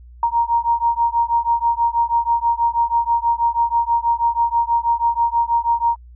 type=beating tone pair; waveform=sine; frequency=932.3 / 938.5 Hz; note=A#5 / A#5; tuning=0 / +11 cents; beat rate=6.2 Hz; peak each=-18 dBFS; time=0.23-5.96 s; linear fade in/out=2 ms; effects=added 60 Hz sine -39 dBFS peak until 6.15 s